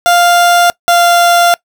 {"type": "tone pair in turn", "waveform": "30% pulse", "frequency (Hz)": [698.5, 694.1], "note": ["F5", "F5"], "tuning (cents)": [0, -11], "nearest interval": "unison", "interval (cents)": 11, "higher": "first", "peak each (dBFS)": -3, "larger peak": "neither", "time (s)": [[0.06, 0.7], [0.88, 1.54]], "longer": "second", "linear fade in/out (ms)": 0, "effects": ["noise-tail reverb RT60 0.1 s tail -23 dB re dry"]}